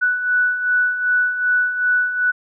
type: beating tone pair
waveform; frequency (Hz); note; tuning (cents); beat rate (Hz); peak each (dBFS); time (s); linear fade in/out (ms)
sine; 1480 / 1482.6; F#6 / F#6; 0 / +3; 2.6; -23 / -16; 0.01-2.32; 20
effects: none